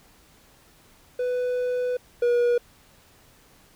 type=tone pair in turn; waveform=triangle; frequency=496.8 / 481.3 Hz; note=B4 / B4; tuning=+10 / -45 cents; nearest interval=minor second; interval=55 cents; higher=first; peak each=-21 / -16 dBFS; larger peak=second; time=1.19-1.97 / 2.22-2.58 s; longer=first; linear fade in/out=5 ms; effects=pink hiss -56 dBFS RMS until 3.75 s